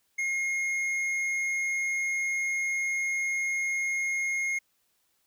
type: tone with hard clipping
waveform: sine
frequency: 2146 Hz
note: C7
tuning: 43 cents sharp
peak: -28 dBFS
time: 0.18-4.59 s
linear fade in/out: 10 ms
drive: 6 dB
effects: white hiss -72 dBFS RMS until 5.26 s